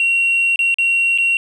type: tone with dropouts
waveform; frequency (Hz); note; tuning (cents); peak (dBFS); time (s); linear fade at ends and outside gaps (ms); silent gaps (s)
sine; 2742; F7; -32; -11; 0-1.37; 1; 0.559-0.591 / 0.743-0.785 / 1.177-1.184
effects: tanh soft clip ceiling -10 dBFS + 8-bit